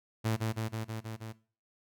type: tone with echo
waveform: sawtooth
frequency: 111.2 Hz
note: A2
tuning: 19 cents sharp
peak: -24 dBFS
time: 0.24-0.37 s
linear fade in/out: 20 ms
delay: 160 ms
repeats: 6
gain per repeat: -2 dB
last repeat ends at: 1.33 s
effects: noise-tail reverb RT60 0.4 s tail -19 dB re dry